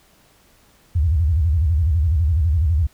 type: tone with vibrato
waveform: sine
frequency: 79.1 Hz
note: D#2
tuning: 29 cents sharp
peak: -14 dBFS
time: 0.95-2.87 s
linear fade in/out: 10 ms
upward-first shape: square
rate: 12 Hz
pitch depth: 180 cents each way
effects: pink hiss -55 dBFS RMS until 2.93 s